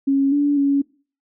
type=tone with pitch steps; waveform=sine; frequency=274.7 / 288.1 / 279.9 Hz; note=C#4 / D4 / C#4; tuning=-16 / -33 / +17 cents; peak=-14 dBFS; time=0.07-0.82 s; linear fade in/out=10 ms; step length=250 ms; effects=noise-tail reverb RT60 0.4 s tail -22 dB re dry